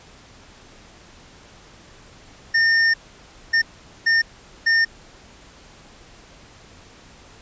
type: tone bursts at uneven times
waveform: square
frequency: 1818 Hz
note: A#6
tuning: 44 cents flat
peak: -15 dBFS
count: 4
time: 2.54-2.94 / 3.53-3.62 / 4.06-4.22 / 4.66-4.85 s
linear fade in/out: 10 ms
effects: pink hiss -47 dBFS RMS until 7.41 s + resampled to 16000 Hz